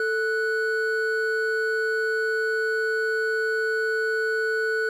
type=tone pair together; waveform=triangle; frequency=441.9 / 1480 Hz; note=A4 / F#6; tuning=+7 / 0 cents; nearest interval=octave + major sixth; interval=2093 cents; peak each=-23 dBFS; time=0-4.89 s; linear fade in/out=2 ms; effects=none